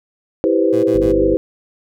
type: chord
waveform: sine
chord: C major seventh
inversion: first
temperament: just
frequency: 327 / 392.4 / 490.5 / 523.3 Hz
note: E4 / G4 / B4 / C5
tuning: -14 / +2 / -12 / 0 cents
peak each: -16 / -17 / -18 / -19 dBFS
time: 0.44-1.37 s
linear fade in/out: 0 ms
type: tone bursts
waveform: 25% pulse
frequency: 113.4 Hz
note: A#2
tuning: 47 cents flat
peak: -23 dBFS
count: 3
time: 0.72-1.128 s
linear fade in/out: 20 ms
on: 120 ms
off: 24 ms
type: harmonic tone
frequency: 50 Hz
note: G1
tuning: 35 cents sharp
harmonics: 1 / 2 / 3 / 4 / 5 / 6 / 7 / 8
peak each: -23 / -29 / -31 / -35 / -29 / -39 / -39 / -30 dBFS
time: 0.94-1.35 s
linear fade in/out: 10 ms
effects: none